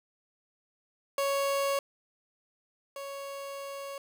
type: tone pair in turn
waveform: 30% pulse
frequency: 555 / 555 Hz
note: C#5 / C#5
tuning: +2 / +2 cents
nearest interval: unison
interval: 0 cents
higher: neither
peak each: -24 / -35 dBFS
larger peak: first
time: 1.18-1.79 / 2.96-3.98 s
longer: second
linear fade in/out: 2 ms
effects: none